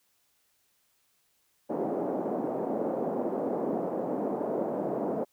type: band-pass noise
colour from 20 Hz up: white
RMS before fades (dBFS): -31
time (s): 1.69-5.25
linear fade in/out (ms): 20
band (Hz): 200 to 650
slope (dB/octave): 24
effects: white hiss -71 dBFS RMS until 5.32 s